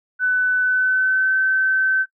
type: tone with pitch glide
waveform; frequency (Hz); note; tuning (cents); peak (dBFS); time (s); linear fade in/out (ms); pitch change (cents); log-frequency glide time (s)
sine; 1500 to 1536.8; F#6 to G6; +23 to -35; -15; 0.19-2.06; 50; +42; 0.59-1.36
effects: noise-tail reverb RT60 0.1 s tail -20 dB re dry